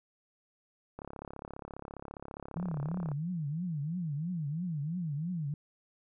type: click train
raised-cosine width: 1 ms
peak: -28 dBFS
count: 75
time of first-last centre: 0.99-3.116 s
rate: 34.8 Hz
type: tone with vibrato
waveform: sine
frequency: 160.7 Hz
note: E3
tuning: 44 cents flat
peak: -32 dBFS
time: 2.56-5.54 s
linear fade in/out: 2 ms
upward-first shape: triangle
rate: 3 Hz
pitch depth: 260 cents each way
effects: none